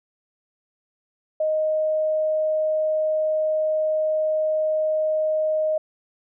sine tone, 622.3 Hz, D#5, in tune, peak -19 dBFS, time 1.4-5.78 s, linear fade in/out 5 ms, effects none

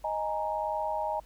sine chord, D# suspended fourth, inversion none, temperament equal, 622.3 / 830.6 / 932.3 Hz, D#5 / G#5 / A#5, 0 / 0 / 0 cents, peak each -33 dBFS, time 0.04-1.2 s, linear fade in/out 5 ms, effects added 50 Hz sine -53 dBFS peak until 1.25 s + pink hiss -62 dBFS RMS until 1.25 s

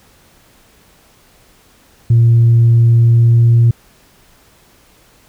sine tone with pitch glide, 116.54 to 117.22 Hz, A#2 to A#2, 0 to +10 cents, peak -4 dBFS, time 2.1-3.71 s, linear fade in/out 5 ms, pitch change +10 cents, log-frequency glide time 2.95-3.6 s, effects tanh soft clip ceiling -3 dBFS + pink hiss -49 dBFS RMS until 5.28 s

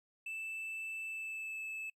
triangle tone with pitch glide, 2642 to 2615 Hz, E7 to E7, +3 to -15 cents, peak -38 dBFS, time 0.26-1.9 s, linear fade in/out 5 ms, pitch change -18 cents, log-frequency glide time 1.06-1.63 s, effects noise-tail reverb RT60 0.1 s tail -24 dB re dry

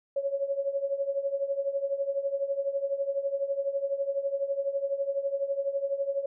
sine tone with tremolo, 554.4 Hz, C#5, in tune, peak -23 dBFS, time 0.16-6.26 s, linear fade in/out 5 ms, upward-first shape triangle, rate 12 Hz, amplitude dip 85%, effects none

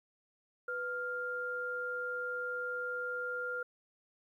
sine tone pair together, 495 / 1400 Hz, B4 / F6, +4 / +4 cents, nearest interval octave + tritone, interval 1800 cents, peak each -40 / -36 dBFS, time 0.68-3.63 s, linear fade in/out 5 ms, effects 12-bit

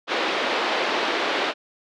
pink band-pass noise, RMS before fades -24 dBFS, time 0.07-1.54 s, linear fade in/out 50 ms, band 330 to 4000 Hz, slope 24 dB/octave, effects none

